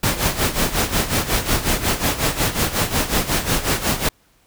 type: noise with tremolo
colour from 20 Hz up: pink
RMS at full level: -17 dBFS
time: 0.03-4.09 s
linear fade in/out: 5 ms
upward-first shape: sine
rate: 5.5 Hz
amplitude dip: 75%
effects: pink hiss -58 dBFS RMS until 4.46 s